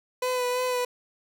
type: tone with vibrato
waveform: 30% pulse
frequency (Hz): 499.7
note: B4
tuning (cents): +20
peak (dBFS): -22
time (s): 0.22-0.85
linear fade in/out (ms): 5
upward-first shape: sine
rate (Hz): 3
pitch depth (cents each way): 23
effects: none